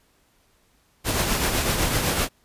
pink noise with tremolo, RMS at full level -21 dBFS, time 1.04-2.29 s, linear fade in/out 50 ms, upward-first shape triangle, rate 7.9 Hz, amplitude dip 45%, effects pink hiss -63 dBFS RMS until 2.44 s + resampled to 32000 Hz

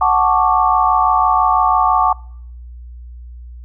sine chord, D major seventh, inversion first, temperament equal, 740 / 880 / 1108.7 / 1174.7 Hz, F#5 / A5 / C#6 / D6, 0 / 0 / 0 / 0 cents, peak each -16 dBFS, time 0.01-2.13 s, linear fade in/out 5 ms, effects noise-tail reverb RT60 0.7 s tail -26 dB re dry + added 60 Hz sine -31 dBFS peak until 3.64 s

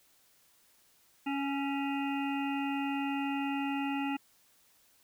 harmonic tone with a mistuned harmonic, 278.3 Hz, C#4, 7 cents sharp, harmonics 1 / 3 / 5 / 7 / 9 / 10, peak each -32 / -37 / -45 / -46 / -43 / -44 dBFS, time 1.26-4.17 s, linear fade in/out 10 ms, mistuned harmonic 5, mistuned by -27 cents, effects white hiss -66 dBFS RMS until 5.03 s

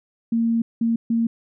sine tone bursts at uneven times, 229.9 Hz, A#3, 24 cents flat, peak -17 dBFS, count 3, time 0.32-0.62 / 0.81-0.96 / 1.1-1.27 s, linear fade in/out 5 ms, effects none

